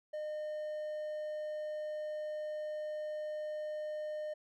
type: tone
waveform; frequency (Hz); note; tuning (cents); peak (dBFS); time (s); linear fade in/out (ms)
triangle; 609; D#5; -37; -35; 0.13-4.34; 10
effects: none